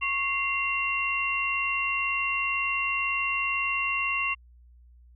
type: tone cluster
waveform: sine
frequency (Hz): 1101 / 2097 / 2751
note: C#6 / C7 / F7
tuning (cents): -12 / +3 / -27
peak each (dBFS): -31 / -31 / -27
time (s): 0.01-4.35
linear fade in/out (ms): 20
effects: added 60 Hz sine -51 dBFS peak until 5.15 s